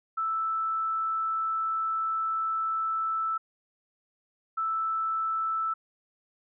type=tone pair in turn; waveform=sine; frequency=1318.5 / 1318.5 Hz; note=E6 / E6; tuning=0 / 0 cents; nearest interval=unison; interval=0 cents; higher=neither; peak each=-26 dBFS; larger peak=neither; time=0.17-3.38 / 4.57-5.74 s; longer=first; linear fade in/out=10 ms; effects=none